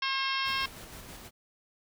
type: harmonic tone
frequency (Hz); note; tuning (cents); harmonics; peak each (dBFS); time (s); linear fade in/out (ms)
537; C5; +45; 2 / 3 / 4 / 5 / 6 / 7 / 8 / 9 / 10; -33 / -36 / -37 / -36 / -36 / -40 / -42 / -44 / -39; 0.02-0.66; 5
type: noise with tremolo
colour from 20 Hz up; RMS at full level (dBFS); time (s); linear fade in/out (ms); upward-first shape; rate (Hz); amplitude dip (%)
pink; -45; 0.44-1.31; 50; square; 6.2; 30
effects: none